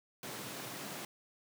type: high-pass noise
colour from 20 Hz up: pink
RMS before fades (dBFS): -44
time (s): 0.23-1.05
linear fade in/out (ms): 2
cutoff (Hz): 120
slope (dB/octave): 48
effects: none